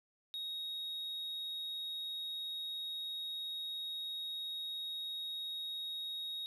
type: tone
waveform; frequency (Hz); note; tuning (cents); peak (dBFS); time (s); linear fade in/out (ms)
sine; 3763; A#7; +16; -36; 0.34-6.46; 0
effects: tanh soft clip ceiling -38 dBFS + 12-bit